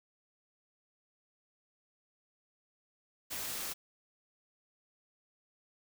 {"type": "noise", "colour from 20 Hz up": "white", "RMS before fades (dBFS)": -39, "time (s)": [3.3, 3.74], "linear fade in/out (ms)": 20, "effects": []}